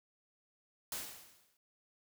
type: noise with exponential decay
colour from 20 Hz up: white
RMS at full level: -38 dBFS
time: 0.92-1.57 s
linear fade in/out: 2 ms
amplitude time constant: 140 ms
effects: none